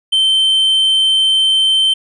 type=tone; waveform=triangle; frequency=3103 Hz; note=G7; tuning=18 cents flat; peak=-8 dBFS; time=0.12-1.94 s; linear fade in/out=10 ms; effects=resampled to 24000 Hz